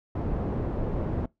pink low-pass noise, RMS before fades -29 dBFS, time 0.15-1.26 s, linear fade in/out 5 ms, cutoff 550 Hz, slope 12 dB/octave, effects noise-tail reverb RT60 0.2 s tail -23 dB re dry

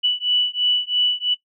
sine beating tone pair, 2960 / 2963 Hz, F#7 / F#7, 0 / +2 cents, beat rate 3 Hz, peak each -20 dBFS, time 0.03-1.35 s, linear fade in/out 20 ms, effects noise-tail reverb RT60 0.1 s tail -18 dB re dry

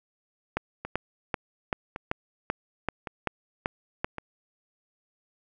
two click trains, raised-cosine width 0.5 ms, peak -11 / -19 dBFS, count 10 / 4, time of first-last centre 0.57-4.045 / 0.85-4.183 s, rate 2.59 / 0.9 Hz, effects none

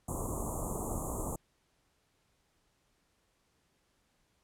pink band-stop noise, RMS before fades -36 dBFS, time 0.08-1.36 s, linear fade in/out 5 ms, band 1200 to 6800 Hz, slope 96 dB/octave, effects pink hiss -74 dBFS RMS until 4.43 s + low-pass 11000 Hz 12 dB/octave

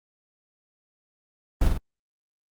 brown noise with echo, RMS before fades -19 dBFS, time 1.61-1.68 s, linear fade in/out 5 ms, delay 49 ms, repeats 2, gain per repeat -4 dB, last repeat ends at 1.778 s, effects Opus 32 kbps

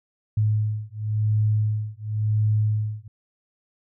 sine beating tone pair, 106.6 / 107.54 Hz, G#2 / A2, +46 / -39 cents, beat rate 0.94 Hz, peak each -23 dBFS, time 0.37-3.08 s, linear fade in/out 5 ms, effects none

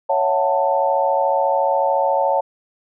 sine chord, F# minor seventh, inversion second, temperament just, 555 / 666 / 740 / 888 Hz, C#5 / E5 / F#5 / A5, +2 / +18 / 0 / +16 cents, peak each -19 / -24 / -22 / -19 dBFS, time 0.09-2.41 s, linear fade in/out 10 ms, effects none

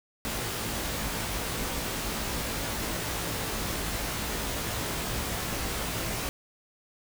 pink noise with comb filter, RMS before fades -32 dBFS, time 0.25-6.29 s, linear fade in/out 0 ms, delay 18 ms, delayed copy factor +0.7, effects none

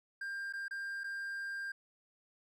triangle tone with dropouts, 1595 Hz, G6, 30 cents sharp, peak -36 dBFS, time 0.21-1.72 s, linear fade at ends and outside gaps 5 ms, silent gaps 0.526-0.535 / 0.682-0.709 / 1.036-1.041 s, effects none

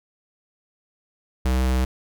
square tone, 64 Hz, C2, 38 cents flat, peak -19 dBFS, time 1.45-1.85 s, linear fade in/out 5 ms, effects none

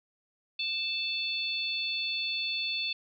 harmonic tone, 880 Hz, A5, in tune, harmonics 3 / 4 / 5, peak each -33 / -34 / -35 dBFS, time 0.59-2.93 s, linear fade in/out 5 ms, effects none

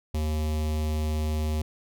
square tone with notch filter, 77 Hz, D#2, 17 cents flat, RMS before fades -27 dBFS, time 0.14-1.62 s, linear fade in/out 5 ms, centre 1500 Hz, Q 1.2, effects none

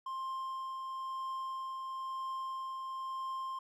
triangle tone with tremolo, 1055 Hz, C6, 14 cents sharp, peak -34 dBFS, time 0.06-3.59 s, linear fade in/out 5 ms, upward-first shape triangle, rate 1 Hz, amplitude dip 30%, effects none

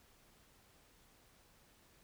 silence, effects pink hiss -67 dBFS RMS until 2.03 s

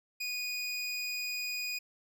25% pulse tone, 2470 Hz, D#7, 13 cents flat, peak -30 dBFS, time 0.2-1.79 s, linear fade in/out 10 ms, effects none

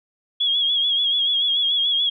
sine tone with vibrato, 3322 Hz, G#7, in tune, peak -17 dBFS, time 0.4-2.1 s, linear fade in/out 10 ms, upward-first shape sine, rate 6.9 Hz, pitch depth 53 cents each way, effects none

